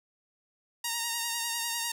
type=tone with vibrato; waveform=5% pulse; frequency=932.3 Hz; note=A#5; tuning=in tune; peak=-18 dBFS; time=0.84-1.92 s; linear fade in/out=5 ms; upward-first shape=sine; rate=10 Hz; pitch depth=31 cents each way; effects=none